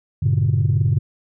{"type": "chord", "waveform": "sine", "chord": "G diminished", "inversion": "none", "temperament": "equal with one note detuned", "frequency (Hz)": [98, 116.54, 141.83], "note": ["G2", "Bb2", "Db3"], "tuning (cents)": [0, 0, 40], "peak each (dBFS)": -18, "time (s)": [0.22, 0.99], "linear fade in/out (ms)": 10, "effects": ["tanh soft clip ceiling -9 dBFS"]}